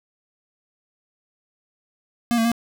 square tone with pitch steps, 236.7 / 226.8 / 233.7 Hz, A#3 / A#3 / A#3, +27 / -47 / +5 cents, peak -18 dBFS, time 2.31-2.517 s, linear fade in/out 0 ms, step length 69 ms, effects none

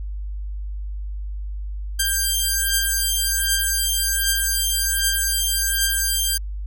5% pulse beating tone pair, 1585 / 1586.3 Hz, G6 / G6, +19 / +20 cents, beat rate 1.3 Hz, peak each -11 dBFS, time 1.99-6.38 s, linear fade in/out 10 ms, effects added 50 Hz sine -26 dBFS peak until 6.66 s

